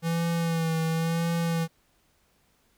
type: tone with vibrato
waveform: square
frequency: 165.1 Hz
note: E3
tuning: 3 cents sharp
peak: -25 dBFS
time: 0.02-1.68 s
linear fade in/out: 50 ms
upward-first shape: sine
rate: 0.95 Hz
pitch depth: 34 cents each way
effects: pink hiss -67 dBFS RMS until 2.77 s